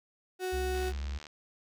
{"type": "tone", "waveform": "35% pulse", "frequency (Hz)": 370, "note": "F#4", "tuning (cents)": 0, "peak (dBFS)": -30, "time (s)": [0.39, 0.93], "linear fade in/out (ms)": 50}
{"type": "tone with vibrato", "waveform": "triangle", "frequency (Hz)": 67.5, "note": "C#2", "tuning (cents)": -45, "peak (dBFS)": -31, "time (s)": [0.52, 1.19], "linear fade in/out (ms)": 20, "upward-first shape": "square", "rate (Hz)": 14, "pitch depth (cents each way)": 9}
{"type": "click train", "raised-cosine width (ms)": 0.2, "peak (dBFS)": -29, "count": 40, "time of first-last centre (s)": [0.75, 1.268], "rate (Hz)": 75.3}
{"effects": []}